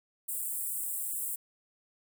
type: high-pass noise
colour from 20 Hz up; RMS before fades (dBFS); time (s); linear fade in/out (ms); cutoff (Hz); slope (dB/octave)
pink; -35; 0.28-1.36; 10; 7800; 96
effects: none